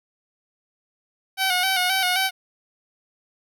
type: tone with vibrato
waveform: 10% pulse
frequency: 745 Hz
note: F#5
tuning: 12 cents sharp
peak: -11 dBFS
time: 1.37-2.31 s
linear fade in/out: 50 ms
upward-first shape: square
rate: 3.8 Hz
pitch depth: 48 cents each way
effects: none